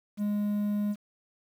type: tone with quantisation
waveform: triangle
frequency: 206.8 Hz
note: G#3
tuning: 7 cents flat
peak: -24 dBFS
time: 0.17-0.96 s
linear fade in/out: 50 ms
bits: 9
effects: none